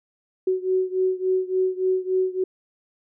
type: beating tone pair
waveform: sine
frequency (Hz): 372 / 375.5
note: F#4 / F#4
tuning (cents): +9 / +26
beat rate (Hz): 3.5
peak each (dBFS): -22 / -24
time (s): 0.47-2.44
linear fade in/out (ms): 5
effects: none